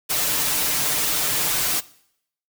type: noise with comb filter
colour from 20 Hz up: white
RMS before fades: -22 dBFS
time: 0.09-1.81 s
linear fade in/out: 20 ms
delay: 6.7 ms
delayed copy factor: +1
effects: noise-tail reverb RT60 0.7 s tail -20 dB re dry